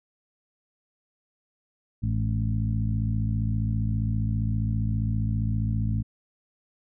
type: harmonic tone with a mistuned harmonic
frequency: 55 Hz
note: A1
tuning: in tune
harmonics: 1 / 2 / 3 / 4 / 5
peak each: -29 / -25 / -35 / -32 / -40 dBFS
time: 2.02-6.03 s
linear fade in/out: 20 ms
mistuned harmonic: 4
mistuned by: -56 cents
effects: none